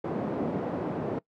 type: band-pass noise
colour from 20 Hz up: pink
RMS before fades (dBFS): -31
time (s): 0.04-1.19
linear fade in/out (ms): 5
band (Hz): 180 to 580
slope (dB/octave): 12
effects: noise-tail reverb RT60 0.1 s tail -21 dB re dry + high-pass 100 Hz 12 dB/octave